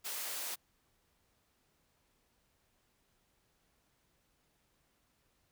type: high-pass noise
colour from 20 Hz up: white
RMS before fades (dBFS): -40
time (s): 0.04-0.56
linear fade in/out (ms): 20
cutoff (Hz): 400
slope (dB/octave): 12
effects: pink hiss -75 dBFS RMS until 5.51 s